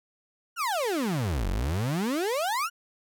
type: exponential two-way sweep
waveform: 35% pulse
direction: down then up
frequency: 1480 to 42.7 to 1480 Hz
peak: -24 dBFS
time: 0.56-2.7 s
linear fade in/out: 50 ms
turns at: 1.49 s
effects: none